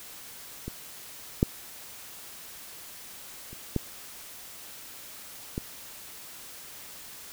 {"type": "clicks", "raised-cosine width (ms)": 3, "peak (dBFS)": [-21, -7, -30, -12, -17], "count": 5, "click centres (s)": [0.68, 1.429, 3.53, 3.763, 5.579], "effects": ["white hiss -45 dBFS RMS until 7.32 s"]}